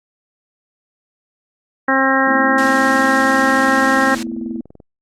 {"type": "harmonic tone", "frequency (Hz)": 267.2, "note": "C4", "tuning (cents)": 36, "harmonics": [1, 2, 3, 4, 5, 6, 7], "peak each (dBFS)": [-18, -20, -20, -20, -21, -19, -19], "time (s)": [1.88, 4.15], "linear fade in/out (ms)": 5}
{"type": "chord", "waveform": "sine", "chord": "A suspended second", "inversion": "none", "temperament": "equal with one note detuned", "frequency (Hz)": [223.7, 246.9, 329.6], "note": ["A3", "B3", "E4"], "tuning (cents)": [29, 0, 0], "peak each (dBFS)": [-26, -26, -27], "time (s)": [2.27, 4.61], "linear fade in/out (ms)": 5}
{"type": "noise", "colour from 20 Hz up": "white", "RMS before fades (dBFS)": -26, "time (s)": [2.58, 4.23], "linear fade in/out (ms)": 2}
{"type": "click train", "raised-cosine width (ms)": 2, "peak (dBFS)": -26, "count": 34, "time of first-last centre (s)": [3.2, 4.802], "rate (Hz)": 20.6}
{"effects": ["low-pass 7000 Hz 12 dB/octave", "Opus 48 kbps"]}